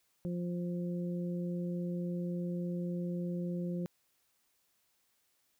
harmonic tone, 175.3 Hz, F3, 7 cents sharp, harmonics 1 / 2 / 3, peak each -34 / -42 / -45 dBFS, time 0.25-3.86 s, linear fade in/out 0 ms, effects white hiss -75 dBFS RMS until 5.59 s

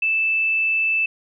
sine tone, 2637 Hz, E7, in tune, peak -17 dBFS, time 0.02-1.06 s, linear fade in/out 5 ms, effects none

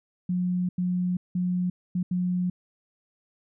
sine tone bursts at uneven times, 180 Hz, F#3, 47 cents flat, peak -23 dBFS, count 5, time 0.29-0.69 / 0.78-1.17 / 1.35-1.7 / 1.95-2.03 / 2.11-2.5 s, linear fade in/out 5 ms, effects none

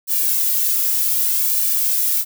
violet noise with flanger, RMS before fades -18 dBFS, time 0.07-2.25 s, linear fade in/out 50 ms, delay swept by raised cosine 1.7 to 2.36 ms, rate 0.64 Hz, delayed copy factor +0.8, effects none

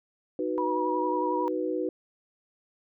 sine chord, B major, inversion first, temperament equal, 311.1 / 370 / 493.9 Hz, D#4 / F#4 / B4, 0 / 0 / 0 cents, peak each -31 dBFS, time 0.39-1.89 s, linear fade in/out 2 ms
sine tone with vibrato, 964 Hz, B5, 42 cents flat, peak -28 dBFS, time 0.58-1.48 s, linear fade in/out 0 ms, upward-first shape sine, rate 11 Hz, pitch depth 31 cents each way
effects none

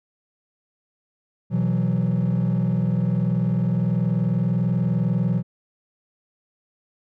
triangle chord, B suspended fourth, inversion none, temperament equal, 123.47 / 164.81 / 185 Hz, B2 / E3 / F#3, 0 / 0 / 0 cents, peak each -20 dBFS, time 1.5-5.43 s, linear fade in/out 50 ms, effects tanh soft clip ceiling -13 dBFS

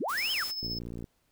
sine linear two-way sweep, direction up then down, 149.7 to 3242 to 1096 Hz, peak -29 dBFS, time 0-0.44 s, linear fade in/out 10 ms, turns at 0.32 s
white noise, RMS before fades -41 dBFS, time 0.08-0.52 s, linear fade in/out 20 ms
triangle tone with tremolo, 5220 Hz, E8, 18 cents flat, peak -30 dBFS, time 0.17-0.79 s, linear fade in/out 10 ms, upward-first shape sine, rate 15 Hz, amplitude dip 50%
click train, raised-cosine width 3 ms, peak -27 dBFS, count 25, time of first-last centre 0.63-1.042 s, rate 58.3 Hz
effects pink hiss -72 dBFS RMS until 1.31 s

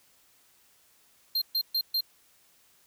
square tone bursts, 4186 Hz, C8, in tune, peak -25 dBFS, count 4, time 1.35-2.008 s, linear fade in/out 5 ms, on 67 ms, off 130 ms, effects white hiss -63 dBFS RMS until 2.86 s

